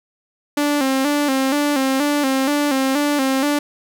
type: tone with vibrato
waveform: sawtooth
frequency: 278.7 Hz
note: C#4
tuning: 9 cents sharp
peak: -12 dBFS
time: 0.57-3.59 s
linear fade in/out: 5 ms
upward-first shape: square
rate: 2.1 Hz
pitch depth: 79 cents each way
effects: none